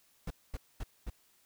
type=noise bursts; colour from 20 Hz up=brown; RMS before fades=-37 dBFS; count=4; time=0.27-1.1 s; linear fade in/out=5 ms; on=35 ms; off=230 ms; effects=white hiss -68 dBFS RMS until 1.45 s